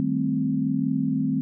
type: chord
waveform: sine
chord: A half-diminished seventh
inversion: second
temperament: equal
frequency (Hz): 155.56 / 196 / 220 / 261.6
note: Eb3 / G3 / A3 / C4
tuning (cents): 0 / 0 / 0 / 0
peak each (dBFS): -28 / -29 / -28 / -24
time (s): 0-1.41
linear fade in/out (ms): 0
effects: none